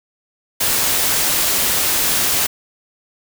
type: noise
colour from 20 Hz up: white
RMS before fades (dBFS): -17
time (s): 0.6-2.47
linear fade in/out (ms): 10
effects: none